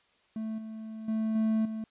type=tone with level steps; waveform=triangle; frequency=220 Hz; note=A3; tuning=in tune; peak=-30 / -36 / -25 / -22 / -31 dBFS; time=0.36-1.84 s; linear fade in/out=2 ms; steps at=0.58 / 1.08 / 1.35 / 1.65 s; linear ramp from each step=5 ms; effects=white hiss -67 dBFS RMS until 1.9 s + resampled to 8000 Hz